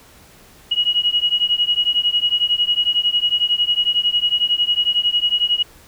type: beating tone pair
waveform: sine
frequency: 2897 / 2908 Hz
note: F#7 / F#7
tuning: -37 / -31 cents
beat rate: 11 Hz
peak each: -18 dBFS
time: 0.71-5.63 s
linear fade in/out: 10 ms
effects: pink hiss -47 dBFS RMS until 5.87 s